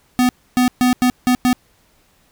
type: tone bursts at uneven times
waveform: square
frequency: 249.8 Hz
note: B3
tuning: 20 cents sharp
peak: -12 dBFS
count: 6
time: 0.19-0.29 / 0.57-0.68 / 0.81-0.93 / 1.02-1.1 / 1.27-1.35 / 1.45-1.53 s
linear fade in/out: 0 ms
effects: pink hiss -57 dBFS RMS until 2.31 s